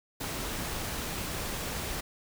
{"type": "noise", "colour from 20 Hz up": "pink", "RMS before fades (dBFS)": -35, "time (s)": [0.2, 2.01], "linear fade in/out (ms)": 10, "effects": []}